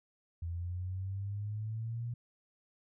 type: exponential sweep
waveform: sine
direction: up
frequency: 83.5 to 120.4 Hz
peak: -35 dBFS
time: 0.42-2.14 s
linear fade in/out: 5 ms
effects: none